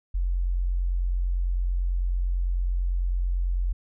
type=tone; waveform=sine; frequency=44.51 Hz; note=F1; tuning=34 cents sharp; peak=-22 dBFS; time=0.14-3.73 s; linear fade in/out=10 ms; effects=none